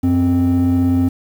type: tone pair together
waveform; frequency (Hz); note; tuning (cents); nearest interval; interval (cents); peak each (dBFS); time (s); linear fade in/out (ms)
triangle; 92.67 / 261.9; F#2 / C4; +3 / +2; octave + tritone; 1799; -14 / -10; 0.03-1.09; 10
effects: tanh soft clip ceiling -7 dBFS + 7-bit